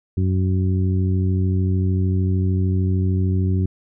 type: harmonic tone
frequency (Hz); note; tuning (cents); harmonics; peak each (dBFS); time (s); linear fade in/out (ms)
93.3; F#2; +15; 1 / 2 / 3 / 4; -17 / -24 / -29 / -31; 0.17-3.66; 5
effects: none